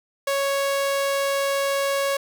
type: tone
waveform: sawtooth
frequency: 554.4 Hz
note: C#5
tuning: in tune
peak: -17 dBFS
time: 0.27-2.17 s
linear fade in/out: 5 ms
effects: none